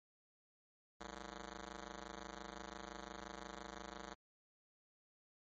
5% pulse ring-modulated tone, 130.81 Hz, C3, in tune, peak -34 dBFS, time 1-4.15 s, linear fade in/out 10 ms, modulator 78.3 Hz, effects MP3 32 kbps

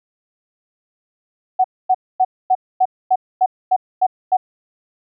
sine tone bursts, 746 Hz, F#5, 14 cents sharp, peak -10 dBFS, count 10, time 1.59-4.37 s, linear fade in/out 10 ms, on 53 ms, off 250 ms, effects none

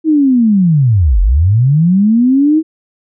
sine linear two-way sweep, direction down then up, 324 to 41.66 to 324 Hz, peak -6 dBFS, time 0.04-2.63 s, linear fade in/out 50 ms, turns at 1.21 s, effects none

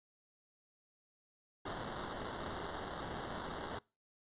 blue noise with sample-and-hold, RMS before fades -43 dBFS, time 1.65-3.79 s, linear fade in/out 5 ms, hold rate 2450 Hz, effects noise-tail reverb RT60 0.3 s tail -24 dB re dry + resampled to 8000 Hz

